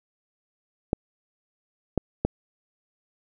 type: clicks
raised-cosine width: 2 ms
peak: -8 dBFS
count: 3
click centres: 0.931 / 1.977 / 2.25 s
effects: none